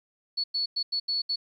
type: tone bursts at uneven times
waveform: sine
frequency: 4415 Hz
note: C#8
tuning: 8 cents flat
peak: -25 dBFS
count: 6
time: 0.37-0.44 / 0.54-0.66 / 0.76-0.83 / 0.92-1 / 1.08-1.22 / 1.29-1.36 s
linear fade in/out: 10 ms
effects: 11-bit